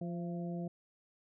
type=harmonic tone with a mistuned harmonic; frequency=173.7 Hz; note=F3; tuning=9 cents flat; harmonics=1 / 2 / 3 / 4; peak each=-37 / -45 / -49 / -48 dBFS; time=0.01-0.68 s; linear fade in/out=5 ms; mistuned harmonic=4; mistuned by=-39 cents; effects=none